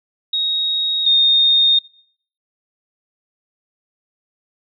sine tone pair in turn, 3766 / 3682 Hz, A#7 / A#7, +17 / -22 cents, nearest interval unison, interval 39 cents, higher first, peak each -16 / -10 dBFS, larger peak second, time 0.33-1.06 / 1.06-1.79 s, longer neither, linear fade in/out 5 ms, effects noise-tail reverb RT60 0.6 s tail -25 dB re dry

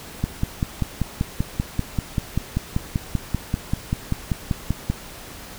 click train, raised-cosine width 5 ms, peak -8 dBFS, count 25, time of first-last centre 0.24-4.9 s, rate 5.15 Hz, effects pink hiss -39 dBFS RMS until 5.58 s

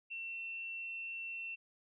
sine tone with frequency modulation, 2701 Hz, E7, 42 cents sharp, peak -40 dBFS, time 0.1-1.56 s, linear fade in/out 20 ms, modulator 82 Hz, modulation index 0.27, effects none

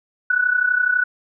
sine tone with amplitude modulation, 1480 Hz, F#6, in tune, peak -12 dBFS, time 0.3-1.04 s, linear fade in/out 5 ms, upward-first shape sine, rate 32 Hz, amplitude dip 75%, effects none

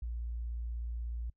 sine tone, 58.27 Hz, A#1, in tune, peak -35 dBFS, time 0.02-1.3 s, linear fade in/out 5 ms, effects noise-tail reverb RT60 0.1 s tail -23 dB re dry

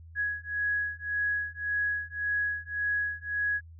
sine beating tone pair, 1668 / 1669.8 Hz, G#6 / G#6, +7 / +9 cents, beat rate 1.8 Hz, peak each -31 dBFS, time 0.15-3.61 s, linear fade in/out 50 ms, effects added 82 Hz sine -46 dBFS peak until 3.79 s

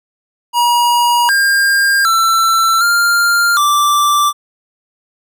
square tone with pitch steps, 957 / 1606 / 1340 / 1397 / 1172 Hz, A#5 / G6 / E6 / F6 / D6, +45 / +41 / +28 / 0 / -4 cents, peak -10 dBFS, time 0.53-4.33 s, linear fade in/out 50 ms, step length 760 ms, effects none

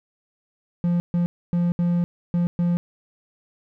triangle tone bursts at uneven times, 173.8 Hz, F3, 8 cents flat, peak -16 dBFS, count 6, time 0.84-1 / 1.14-1.26 / 1.53-1.72 / 1.79-2.04 / 2.34-2.47 / 2.59-2.77 s, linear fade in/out 0 ms, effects none

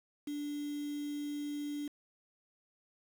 sine tone with quantisation, 292.1 Hz, D4, 9 cents flat, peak -36 dBFS, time 0.27-1.88 s, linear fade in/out 5 ms, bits 8, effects none

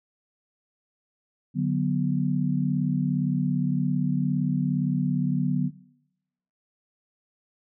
sine chord, B minor, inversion first, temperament equal with one note detuned, 147.51 / 185 / 246.9 Hz, D3 / F#3 / B3, +8 / 0 / 0 cents, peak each -26 / -26 / -27 dBFS, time 1.54-5.71 s, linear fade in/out 50 ms, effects noise-tail reverb RT60 0.9 s tail -22 dB re dry

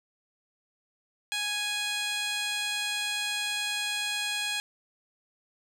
15% pulse tone with band-pass filter, 830.6 Hz, G#5, in tune, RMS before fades -31 dBFS, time 1.32-4.6 s, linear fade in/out 0 ms, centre 4800 Hz, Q 1, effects none

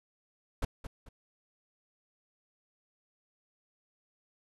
brown noise with echo, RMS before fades -30 dBFS, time 0.62-0.65 s, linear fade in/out 5 ms, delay 220 ms, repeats 2, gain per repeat -10 dB, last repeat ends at 1.09 s, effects resampled to 32000 Hz

